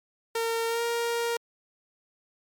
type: tone with pitch glide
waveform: sawtooth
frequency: 457.8 to 468.5 Hz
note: A#4 to A#4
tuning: -31 to +9 cents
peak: -22 dBFS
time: 0.35-1.37 s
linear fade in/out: 5 ms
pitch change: +40 cents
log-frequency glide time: 0.67-0.82 s
effects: MP3 96 kbps